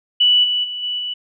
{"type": "tone with level steps", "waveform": "sine", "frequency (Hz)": 2960, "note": "F#7", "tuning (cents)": 0, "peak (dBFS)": [-10, -16, -24, -20, -22], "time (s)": [0.2, 1.14], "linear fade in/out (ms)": 10, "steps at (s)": [0.43, 0.63, 0.82, 0.98], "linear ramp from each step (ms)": 20, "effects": []}